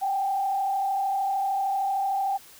sine tone with frequency modulation, 784 Hz, G5, in tune, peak -23 dBFS, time 0.01-2.38 s, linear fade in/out 20 ms, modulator 33.2 Hz, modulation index 0.7, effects white hiss -50 dBFS RMS until 2.59 s

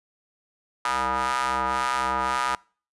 sawtooth ring-modulated tone, 129.3 Hz, C3, 20 cents flat, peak -16 dBFS, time 0.85-2.55 s, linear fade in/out 2 ms, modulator 1100 Hz, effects noise-tail reverb RT60 0.4 s tail -25 dB re dry + resampled to 24000 Hz

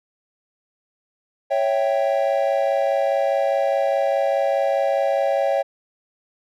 triangle chord, C# diminished, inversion none, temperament equal, 554.4 / 659.3 / 784 Hz, C#5 / E5 / G5, 0 / 0 / 0 cents, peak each -18 / -21 / -22 dBFS, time 1.5-5.63 s, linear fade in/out 20 ms, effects none

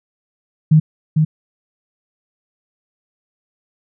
sine tone with echo, 155.56 Hz, D#3, in tune, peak -6 dBFS, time 0.71-0.8 s, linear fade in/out 10 ms, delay 450 ms, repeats 1, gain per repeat -4 dB, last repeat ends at 1.25 s, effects none

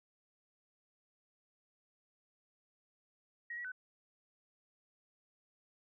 sine tone with pitch steps, 1891 / 1929 / 1508 Hz, A#6 / B6 / F#6, +24 / -41 / +32 cents, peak -40 dBFS, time 3.5-3.719 s, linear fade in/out 5 ms, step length 73 ms, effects none

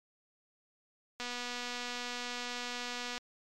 click train, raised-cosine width 0.2 ms, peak -22 dBFS, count 484, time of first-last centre 1.2-3.18 s, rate 244 Hz, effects MP3 96 kbps

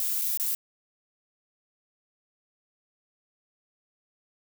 violet noise with dropouts, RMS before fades -28 dBFS, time 0-0.55 s, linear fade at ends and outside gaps 1 ms, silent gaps 0.213-0.217 / 0.374-0.398 s, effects none

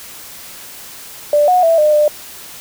sine tone with pitch steps, 589 / 728 / 660 / 605 / 598 Hz, D5 / F#5 / E5 / D#5 / D5, +5 / -28 / +2 / -49 / +31 cents, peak -8 dBFS, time 1.33-2.08 s, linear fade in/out 2 ms, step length 150 ms, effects white hiss -34 dBFS RMS until 2.6 s

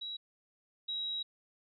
sine tone pair in turn, 3880 / 3847 Hz, B7 / B7, -31 / -46 cents, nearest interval unison, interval 15 cents, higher first, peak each -38 / -34 dBFS, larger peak second, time 0.01-0.17 / 0.88-1.23 s, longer second, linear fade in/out 10 ms, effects none

